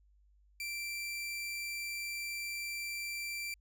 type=tone; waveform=sawtooth; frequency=2349 Hz; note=D7; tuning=in tune; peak=-34 dBFS; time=0.6-3.54 s; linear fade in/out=2 ms; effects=added 50 Hz sine -63 dBFS peak until 3.6 s